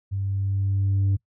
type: tone with level ramp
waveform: sine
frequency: 98 Hz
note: G2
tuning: in tune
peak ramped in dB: -24 to -15 dBFS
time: 0.11-1.17 s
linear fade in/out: 20 ms
effects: noise-tail reverb RT60 0.1 s tail -22 dB re dry + tanh soft clip ceiling -17 dBFS